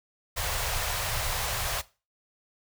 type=band-stop noise; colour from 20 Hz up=pink; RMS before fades=-30 dBFS; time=0.36-1.82 s; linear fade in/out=20 ms; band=120 to 550 Hz; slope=24 dB/octave; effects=noise-tail reverb RT60 0.3 s tail -18 dB re dry